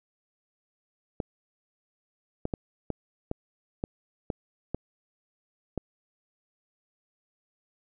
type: clicks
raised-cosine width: 2 ms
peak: -16 dBFS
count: 9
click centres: 1.202 / 2.454 / 2.538 / 2.903 / 3.314 / 3.839 / 4.302 / 4.746 / 5.777 s
effects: none